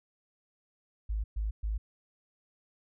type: tone bursts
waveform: sine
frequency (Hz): 52.9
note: G#1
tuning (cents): +33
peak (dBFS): -29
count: 3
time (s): 1.09-1.78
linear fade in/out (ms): 10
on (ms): 150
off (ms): 120
effects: none